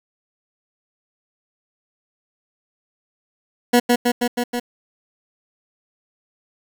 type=tone with echo; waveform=20% pulse; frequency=242.4 Hz; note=B3; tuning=32 cents flat; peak=-6 dBFS; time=3.73-3.8 s; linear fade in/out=10 ms; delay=160 ms; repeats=5; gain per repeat=-2 dB; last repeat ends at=4.6 s; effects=7-bit